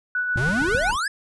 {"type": "tone with tremolo", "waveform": "sine", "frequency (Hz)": 1480, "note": "F#6", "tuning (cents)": 0, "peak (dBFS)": -20, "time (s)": [0.15, 0.91], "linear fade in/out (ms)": 2, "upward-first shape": "sine", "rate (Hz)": 7.1, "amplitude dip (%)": 35}
{"type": "noise", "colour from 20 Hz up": "brown", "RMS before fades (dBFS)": -33, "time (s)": [0.34, 0.98], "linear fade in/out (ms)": 50}
{"type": "click train", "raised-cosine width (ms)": 5, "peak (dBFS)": -16, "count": 4, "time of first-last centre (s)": [0.36, 0.749], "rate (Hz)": 7.71}
{"type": "exponential sweep", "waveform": "square", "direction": "up", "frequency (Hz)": [110, 1757], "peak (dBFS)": -23, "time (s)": [0.37, 1.08], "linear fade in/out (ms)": 5}
{"effects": ["resampled to 24000 Hz"]}